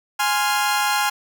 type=chord; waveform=sawtooth; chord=F minor; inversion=first; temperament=equal; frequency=830.6 / 1046.5 / 1396.9 Hz; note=Ab5 / C6 / F6; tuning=0 / 0 / 0 cents; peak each=-17 / -21 / -20 dBFS; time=0.19-1.1 s; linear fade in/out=10 ms; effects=none